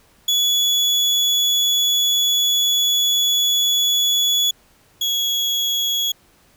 35% pulse tone pair in turn, 3402 / 3345 Hz, G#7 / G#7, +41 / +12 cents, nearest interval unison, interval 29 cents, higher first, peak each -13 / -16 dBFS, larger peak first, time 0.28-4.51 / 5.01-6.12 s, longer first, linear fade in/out 5 ms, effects pink hiss -55 dBFS RMS until 6.56 s

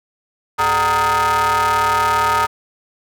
40% pulse ring-modulated tone, 164.81 Hz, E3, in tune, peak -10 dBFS, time 0.58-2.47 s, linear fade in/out 20 ms, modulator 1090 Hz, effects none

